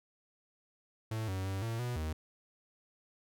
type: tone with pitch steps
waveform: 45% pulse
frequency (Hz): 110.7 / 94.8 / 96.5 / 114.1 / 122.5 / 78.5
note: A2 / F#2 / G2 / A#2 / B2 / D#2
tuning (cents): +11 / +43 / -27 / -37 / -14 / +16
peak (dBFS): -34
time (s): 1.11-2.13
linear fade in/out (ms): 5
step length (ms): 170
effects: none